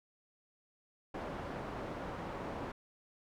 white low-pass noise, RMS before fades -42 dBFS, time 1.14-2.72 s, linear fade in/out 5 ms, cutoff 820 Hz, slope 12 dB/octave, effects none

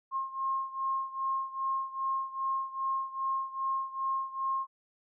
sine beating tone pair, 1069 / 1071.5 Hz, C6 / C6, +37 / +41 cents, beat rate 2.5 Hz, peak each -32 / -35 dBFS, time 0.11-4.67 s, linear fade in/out 50 ms, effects none

